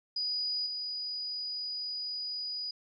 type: tone with level steps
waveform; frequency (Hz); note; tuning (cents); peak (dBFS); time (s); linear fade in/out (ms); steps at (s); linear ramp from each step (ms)
sine; 4928; D#8; -17; -30 / -34; 0.16-2.71; 5; 0.66; 5
effects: none